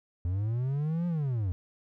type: linear two-way sweep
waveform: triangle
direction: up then down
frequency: 84.5 to 177 to 84.5 Hz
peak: -25 dBFS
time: 0.25-1.52 s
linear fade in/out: 0 ms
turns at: 1.07 s
effects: none